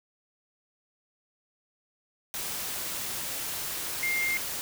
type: tone in noise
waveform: sine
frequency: 2114 Hz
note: C7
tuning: 17 cents sharp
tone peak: -26 dBFS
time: 4.03-4.37 s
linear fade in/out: 0 ms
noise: white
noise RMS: -34 dBFS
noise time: 2.34-4.61 s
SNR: +5 dB
effects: none